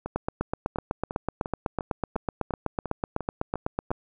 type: two click trains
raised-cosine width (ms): 1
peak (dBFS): -18 / -12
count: 12 / 31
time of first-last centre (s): 0.06-3.906 / 0.16-3.915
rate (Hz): 2.86 / 7.99
effects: none